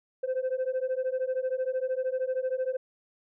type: beating tone pair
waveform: sine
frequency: 510 / 523 Hz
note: C5 / C5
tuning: -44 / -1 cents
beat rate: 13 Hz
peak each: -28 dBFS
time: 0.23-2.77 s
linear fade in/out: 10 ms
effects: tanh soft clip ceiling -24 dBFS